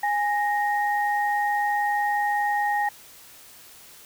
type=tone pair together; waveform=sine; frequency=825.6 / 1864.7 Hz; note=G#5 / A#6; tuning=-10 / 0 cents; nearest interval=octave + major second; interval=1410 cents; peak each=-22 / -27 dBFS; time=0.03-2.89 s; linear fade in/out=5 ms; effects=white hiss -48 dBFS RMS until 4.05 s